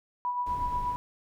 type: tone with tremolo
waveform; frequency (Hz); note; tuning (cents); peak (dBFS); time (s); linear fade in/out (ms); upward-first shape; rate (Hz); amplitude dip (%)
sine; 982; B5; -10; -26; 0.25-0.96; 0; sine; 8.3; 45
type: noise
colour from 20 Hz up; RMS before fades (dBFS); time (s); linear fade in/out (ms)
brown; -38; 0.46-0.96; 5
effects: none